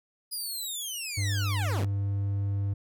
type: linear sweep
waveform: 15% pulse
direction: down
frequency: 4978 to 30.87 Hz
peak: -26 dBFS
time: 0.31-1.86 s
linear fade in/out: 20 ms
type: tone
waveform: triangle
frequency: 99.7 Hz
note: G2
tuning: 30 cents sharp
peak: -24 dBFS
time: 1.17-2.74 s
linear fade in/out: 10 ms
effects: none